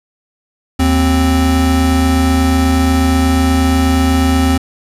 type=tone pair together; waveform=square; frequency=77.78 / 261.6 Hz; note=D#2 / C4; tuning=0 / 0 cents; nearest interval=octave + major sixth; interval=2100 cents; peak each=-13 dBFS; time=0.79-4.58 s; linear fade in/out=10 ms; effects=resampled to 32000 Hz + 8-bit